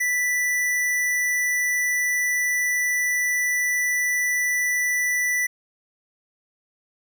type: tone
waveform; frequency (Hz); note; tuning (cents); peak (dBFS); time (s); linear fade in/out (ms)
square; 1975.5; B6; 0; -21; 0-5.47; 10
effects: none